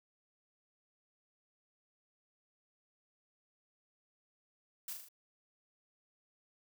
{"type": "noise with echo", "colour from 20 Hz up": "blue", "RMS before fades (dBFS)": -42, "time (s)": [4.88, 4.93], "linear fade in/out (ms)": 2, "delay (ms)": 39, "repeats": 4, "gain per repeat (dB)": -4, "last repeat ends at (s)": 5.086, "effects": []}